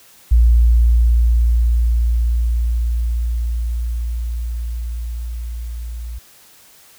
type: tone with level ramp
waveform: sine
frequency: 58.27 Hz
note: A#1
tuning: in tune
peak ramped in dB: -7 to -25 dBFS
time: 0.31-6.19 s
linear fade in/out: 10 ms
effects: white hiss -47 dBFS RMS until 6.98 s